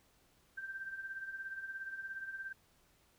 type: tone with tremolo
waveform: sine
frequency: 1568 Hz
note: G6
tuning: in tune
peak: -38 dBFS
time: 0.57-2.53 s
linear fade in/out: 10 ms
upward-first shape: triangle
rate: 17 Hz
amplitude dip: 70%
effects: pink hiss -70 dBFS RMS until 3.18 s